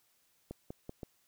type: clicks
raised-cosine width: 2 ms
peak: -28 dBFS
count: 4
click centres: 0.51 / 0.705 / 0.894 / 1.032 s
effects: white hiss -72 dBFS RMS until 1.27 s